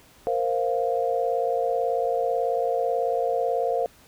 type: chord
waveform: sine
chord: Bb suspended second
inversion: none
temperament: just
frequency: 466.2 / 524.4 / 699.2 Hz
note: Bb4 / C5 / F5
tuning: 0 / +4 / +2 cents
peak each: -26 dBFS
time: 0.27-3.86 s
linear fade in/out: 0 ms
effects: pink hiss -54 dBFS RMS until 4.07 s